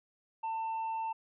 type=tone; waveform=triangle; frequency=895 Hz; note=A5; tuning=29 cents sharp; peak=-31 dBFS; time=0.43-1.13 s; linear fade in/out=10 ms; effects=resampled to 8000 Hz